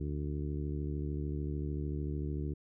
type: harmonic tone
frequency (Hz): 73.42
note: D2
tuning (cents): 0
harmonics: 1 / 2 / 3 / 4 / 5 / 6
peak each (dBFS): -36 / -38 / -47 / -42 / -44 / -51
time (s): 0-2.54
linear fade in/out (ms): 10
effects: none